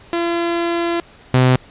sawtooth tone pair in turn, 340.6 / 127.99 Hz, F4 / C3, -43 / -38 cents, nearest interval octave + perfect fourth, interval 1695 cents, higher first, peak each -13 / -6 dBFS, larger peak second, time 0.13-1 / 1.34-1.56 s, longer first, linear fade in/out 0 ms, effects pink hiss -45 dBFS RMS until 1.7 s + resampled to 8000 Hz

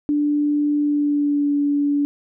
sine tone with pitch glide, 293.7 to 287.7 Hz, D4 to D4, 0 to -36 cents, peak -16 dBFS, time 0.09-2.05 s, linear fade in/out 0 ms, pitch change -36 cents, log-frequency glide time 0.79-1.54 s, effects none

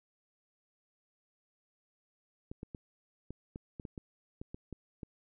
clicks, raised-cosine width 3 ms, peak -29 dBFS, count 12, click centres 2.515 / 2.631 / 2.748 / 3.306 / 3.559 / 3.798 / 3.852 / 3.978 / 4.415 / 4.545 / 4.727 / 5.032 s, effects none

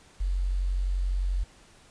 sine tone with quantisation, 45.8 Hz, F#1, 17 cents flat, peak -24 dBFS, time 0.2-1.44 s, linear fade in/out 10 ms, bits 9, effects pink hiss -56 dBFS RMS until 1.9 s + resampled to 22050 Hz

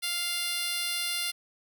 10% pulse tone with high-pass filter, 698.5 Hz, F5, in tune, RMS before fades -31 dBFS, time 0.02-1.32 s, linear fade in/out 20 ms, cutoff 2800 Hz, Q 0.55, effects none

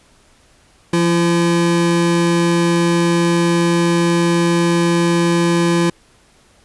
square tone pair together, 171.9 / 339.7 Hz, F3 / F4, -27 / -48 cents, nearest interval octave, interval 1179 cents, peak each -16 dBFS, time 0.93-5.9 s, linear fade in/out 5 ms, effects pink hiss -52 dBFS RMS until 6.64 s + resampled to 24000 Hz

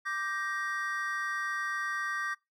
triangle chord, G minor, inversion second, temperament just, 1176 / 1568 / 1881.6 Hz, D6 / G6 / Bb6, +2 / 0 / +16 cents, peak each -34 dBFS, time 0.05-2.35 s, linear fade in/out 20 ms, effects noise-tail reverb RT60 0.2 s tail -23 dB re dry

